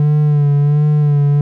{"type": "tone with vibrato", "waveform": "triangle", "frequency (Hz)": 146.83, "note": "D3", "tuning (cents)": 0, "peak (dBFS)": -7, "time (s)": [0, 1.41], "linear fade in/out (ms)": 2, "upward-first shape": "sine", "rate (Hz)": 1.4, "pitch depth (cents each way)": 40, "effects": []}